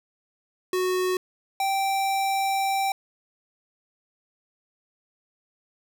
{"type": "tone pair in turn", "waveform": "square", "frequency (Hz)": [368.3, 780.4], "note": ["F#4", "G5"], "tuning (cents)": [-8, -8], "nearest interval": "octave + minor second", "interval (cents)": 1300, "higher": "second", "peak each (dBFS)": -23, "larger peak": "neither", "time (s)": [[0.73, 1.17], [1.6, 2.92]], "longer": "second", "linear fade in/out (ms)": 2, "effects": []}